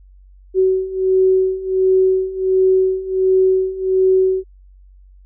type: beating tone pair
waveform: sine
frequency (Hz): 375.7 / 377.1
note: F#4 / F#4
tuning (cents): +26 / +33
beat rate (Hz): 1.4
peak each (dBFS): -17 / -14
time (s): 0.54-4.44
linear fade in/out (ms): 50
effects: added 47 Hz sine -42 dBFS peak until 5.25 s